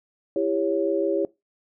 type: chord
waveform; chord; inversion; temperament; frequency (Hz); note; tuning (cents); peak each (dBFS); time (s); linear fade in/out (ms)
sine; C# diminished; first; just; 332.6 / 399.1 / 554.4; E4 / G4 / C#5; +16 / +31 / 0; -25; 0.36-1.25; 2
effects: noise-tail reverb RT60 0.2 s tail -20 dB re dry